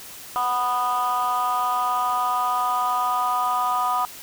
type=chord; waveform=sine; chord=B major; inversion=second; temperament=just; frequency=740.8 / 987.8 / 1234.7 Hz; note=F#5 / B5 / D#6; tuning=+2 / 0 / -14 cents; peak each=-24 / -23 / -22 dBFS; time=0.36-4.05 s; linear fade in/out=0 ms; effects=tanh soft clip ceiling -15 dBFS + white hiss -40 dBFS RMS until 4.22 s